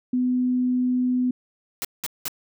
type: tone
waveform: sine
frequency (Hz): 250.8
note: B3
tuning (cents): +27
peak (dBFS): -19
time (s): 0.13-1.31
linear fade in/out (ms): 5
type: noise bursts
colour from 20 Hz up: white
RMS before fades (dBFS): -28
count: 3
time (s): 1.82-2.281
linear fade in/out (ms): 0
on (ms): 27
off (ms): 190
effects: none